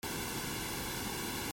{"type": "noise with comb filter", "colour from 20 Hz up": "pink", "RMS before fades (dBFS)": -38, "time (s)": [0.03, 1.51], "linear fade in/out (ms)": 0, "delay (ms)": 1.6, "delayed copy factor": -0.7, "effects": ["MP3 64 kbps"]}